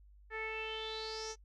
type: tone with low-pass filter sweep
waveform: sawtooth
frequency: 440 Hz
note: A4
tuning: in tune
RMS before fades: -41 dBFS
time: 0.3-1.36 s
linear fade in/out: 50 ms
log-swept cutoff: 1900 to 6200 Hz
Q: 8
effects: noise-tail reverb RT60 0.1 s tail -24 dB re dry + added 50 Hz sine -57 dBFS peak until 1.44 s